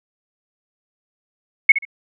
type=tone with echo; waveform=sine; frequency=2191 Hz; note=C#7; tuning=21 cents flat; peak=-3 dBFS; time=1.69-1.72 s; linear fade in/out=5 ms; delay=66 ms; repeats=2; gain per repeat=-13 dB; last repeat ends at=1.852 s; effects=none